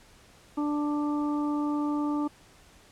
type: harmonic tone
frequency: 294.7 Hz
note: D4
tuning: 6 cents sharp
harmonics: 1 / 2 / 3 / 4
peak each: -26 / -41 / -37 / -38 dBFS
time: 0.57-2.28 s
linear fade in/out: 10 ms
effects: pink hiss -56 dBFS RMS until 2.91 s + low-pass 10000 Hz 12 dB/octave